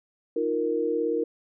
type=chord; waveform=sine; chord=Eb suspended second; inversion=none; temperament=equal; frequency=311.1 / 349.2 / 466.2 Hz; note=Eb4 / F4 / Bb4; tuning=0 / 0 / 0 cents; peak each=-30 / -30 / -25 dBFS; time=0.36-1.24 s; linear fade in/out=5 ms; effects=none